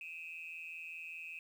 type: tone with amplitude modulation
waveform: sine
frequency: 2555 Hz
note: D#7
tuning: 45 cents sharp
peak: -39 dBFS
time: 0.01-1.39 s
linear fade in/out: 2 ms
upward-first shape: sine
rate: 165 Hz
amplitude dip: 95%
effects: tanh soft clip ceiling -35 dBFS + 11-bit